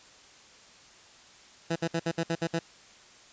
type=tone bursts; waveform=15% pulse; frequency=166.2 Hz; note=E3; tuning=15 cents sharp; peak=-20 dBFS; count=8; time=1.7-2.593 s; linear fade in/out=10 ms; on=60 ms; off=59 ms; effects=white hiss -54 dBFS RMS until 3.32 s + resampled to 16000 Hz